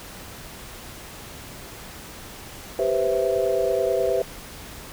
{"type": "chord", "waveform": "sine", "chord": "C major seventh", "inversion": "second", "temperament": "equal", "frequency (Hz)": [392, 493.9, 523.3, 659.3], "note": ["G4", "B4", "C5", "E5"], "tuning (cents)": [0, 0, 0, 0], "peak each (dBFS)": -25, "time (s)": [2.79, 4.22], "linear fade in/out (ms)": 2, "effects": ["pink hiss -40 dBFS RMS until 4.92 s"]}